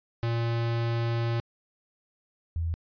square / sine tone pair in turn, 116.54 / 82.88 Hz, A#2 / E2, 0 / +10 cents, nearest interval tritone, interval 590 cents, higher first, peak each -26 dBFS, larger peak neither, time 0.23-1.4 / 2.56-2.74 s, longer first, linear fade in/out 0 ms, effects resampled to 11025 Hz

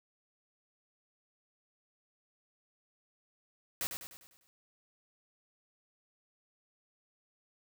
white noise with echo, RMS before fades -35 dBFS, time 3.81-3.87 s, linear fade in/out 0 ms, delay 100 ms, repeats 6, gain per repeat -6 dB, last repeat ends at 4.47 s, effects none

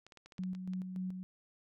clicks, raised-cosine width 0.2 ms, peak -37 dBFS, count 9, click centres 0.066 / 0.122 / 0.173 / 0.26 / 0.322 / 0.382 / 0.436 / 0.55 / 0.735 s
sine tone with tremolo, 185 Hz, F#3, in tune, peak -35 dBFS, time 0.39-1.23 s, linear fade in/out 0 ms, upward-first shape square, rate 3.5 Hz, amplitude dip 45%
effects none

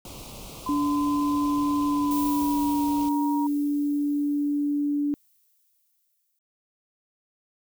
pink band-stop noise, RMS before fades -41 dBFS, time 0.05-3.09 s, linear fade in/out 2 ms, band 1200 to 2400 Hz, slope 48 dB/octave
sine tone with pitch glide, 1023 to 943.5 Hz, C6 to A#5, -39 to +21 cents, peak -28 dBFS, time 0.66-3.47 s, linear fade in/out 5 ms, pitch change -140 cents, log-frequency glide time 1.86-2.83 s
sine tone, 289.9 Hz, D4, 22 cents flat, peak -22 dBFS, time 0.69-5.14 s, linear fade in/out 0 ms
violet noise with exponential decay, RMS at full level -34 dBFS, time 2.11-6.39 s, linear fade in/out 2 ms, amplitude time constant 930 ms
effects none

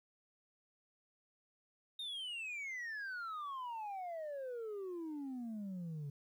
sine exponential sweep, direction down, 3729 to 139.4 Hz, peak -38 dBFS, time 1.99-6.1 s, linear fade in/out 5 ms, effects tanh soft clip ceiling -40 dBFS + 12-bit

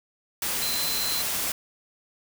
sine tone in noise, 4073 Hz, C8, 47 cents flat, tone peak -29 dBFS, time 0.62-1.22 s, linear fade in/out 2 ms, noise white, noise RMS -28 dBFS, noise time 0.42-1.52 s, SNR -4 dB, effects none

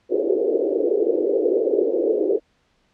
pink band-pass noise, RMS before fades -20 dBFS, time 0.09-2.4 s, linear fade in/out 50 ms, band 350 to 500 Hz, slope 48 dB/octave, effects pink hiss -64 dBFS RMS until 2.93 s + low-pass 5000 Hz 12 dB/octave

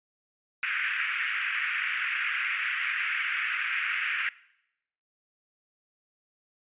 white band-pass noise, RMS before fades -30 dBFS, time 0.63-4.29 s, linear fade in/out 0 ms, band 1400 to 2600 Hz, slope 48 dB/octave, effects noise-tail reverb RT60 0.8 s tail -20 dB re dry + resampled to 8000 Hz

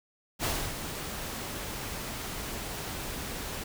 pink noise with ADSR envelope, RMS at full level -29 dBFS, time 0.39-3.64 s, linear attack 51 ms, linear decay 280 ms, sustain -8 dB, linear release 8 ms, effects none

